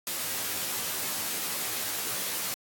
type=noise with comb filter; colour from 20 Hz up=white; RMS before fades=-32 dBFS; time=0.07-2.54 s; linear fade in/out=0 ms; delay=14 ms; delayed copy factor=-0.9; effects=high-pass 100 Hz 12 dB/octave + AAC 64 kbps